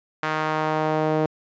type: tone with band-pass filter sweep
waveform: sawtooth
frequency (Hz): 155.56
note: D#3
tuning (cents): 0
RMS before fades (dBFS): -23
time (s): 0.23-1.26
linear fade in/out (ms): 0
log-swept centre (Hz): 1400 to 510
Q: 1.3
effects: resampled to 16000 Hz